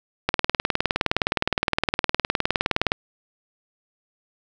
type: click train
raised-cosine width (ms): 0.3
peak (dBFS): -3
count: 52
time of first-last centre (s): 0.29-2.919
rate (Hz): 19.4
effects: none